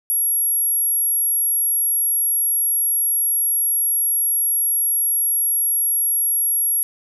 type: tone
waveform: sine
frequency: 11270 Hz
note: F9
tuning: 15 cents sharp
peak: -16 dBFS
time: 0.1-6.83 s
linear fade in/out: 0 ms
effects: none